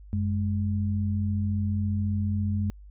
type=tone pair together; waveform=sine; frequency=93.61 / 208.1 Hz; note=F#2 / G#3; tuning=+21 / +4 cents; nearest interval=octave + major second; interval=1383 cents; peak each=-25 / -29 dBFS; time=0.13-2.7 s; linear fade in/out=0 ms; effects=added 50 Hz sine -44 dBFS peak until 2.9 s